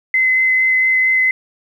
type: tone with vibrato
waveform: sine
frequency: 2046 Hz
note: C7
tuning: 39 cents flat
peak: -11 dBFS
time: 0.14-1.31 s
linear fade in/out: 2 ms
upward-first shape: sine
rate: 4.4 Hz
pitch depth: 9 cents each way
effects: 8-bit